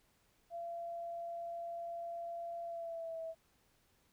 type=tone with pitch glide; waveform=sine; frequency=682 to 652.7 Hz; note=F5 to E5; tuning=-41 to -17 cents; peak=-40 dBFS; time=0.5-3.35 s; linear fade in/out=50 ms; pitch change=-76 cents; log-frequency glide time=2.64-3.2 s; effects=pink hiss -73 dBFS RMS until 4.12 s